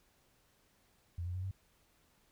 sine tone with pitch steps, 86.1 / 89.14 / 92.28 / 95.53 Hz, F2 / F2 / F#2 / G2, -24 / +36 / -4 / -44 cents, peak -36 dBFS, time 1.18-1.512 s, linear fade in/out 5 ms, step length 83 ms, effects pink hiss -71 dBFS RMS until 2.31 s

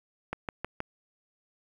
click train, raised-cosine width 0.5 ms, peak -17 dBFS, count 4, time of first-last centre 0.33-0.804 s, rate 6.33 Hz, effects 8-bit

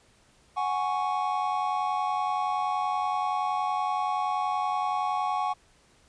triangle chord, F# suspended second, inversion none, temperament equal, 740 / 830.6 / 1108.7 Hz, F#5 / G#5 / C#6, 0 / 0 / 0 cents, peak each -28 dBFS, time 0.56-5.54 s, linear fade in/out 20 ms, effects pink hiss -61 dBFS RMS until 6.08 s + resampled to 22050 Hz

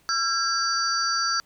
sine tone cluster, 1357 / 1624 / 4630 / 5850 Hz, E6 / G#6 / D8 / F#8, +50 / -39 / -25 / -21 cents, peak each -25 / -30 / -26 / -32 dBFS, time 0.09-1.4 s, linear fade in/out 0 ms, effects pink hiss -61 dBFS RMS until 1.45 s

